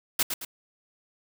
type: noise with echo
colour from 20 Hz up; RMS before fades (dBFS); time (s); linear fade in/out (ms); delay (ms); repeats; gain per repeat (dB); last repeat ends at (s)
white; -23; 0.19-0.23; 5; 110; 2; -7; 0.45
effects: none